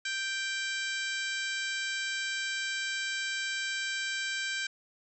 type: harmonic tone with a mistuned harmonic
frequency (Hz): 784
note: G5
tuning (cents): 0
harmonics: 2 / 3 / 4 / 5 / 6 / 7 / 8 / 9 / 10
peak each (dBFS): -34 / -38 / -40 / -42 / -44 / -45 / -46 / -47 / -48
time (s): 0.05-4.67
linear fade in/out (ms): 5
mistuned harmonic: 9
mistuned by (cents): +59
effects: none